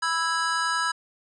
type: chord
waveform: square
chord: E major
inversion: second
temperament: just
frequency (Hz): 988.9 / 1318.5 / 1648.1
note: B5 / E6 / G#6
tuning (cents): +2 / 0 / -14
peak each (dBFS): -30 / -28 / -28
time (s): 0.02-0.92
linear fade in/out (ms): 10
effects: resampled to 22050 Hz